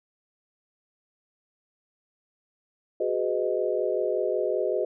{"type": "chord", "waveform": "sine", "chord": "G# minor seventh", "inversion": "third", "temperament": "equal with one note detuned", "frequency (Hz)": [370, 415.3, 503.1, 622.3], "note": ["F#4", "G#4", "B4", "D#5"], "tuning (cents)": [0, 0, 32, 0], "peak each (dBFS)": -29, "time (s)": [3, 4.85], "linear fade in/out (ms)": 5, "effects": []}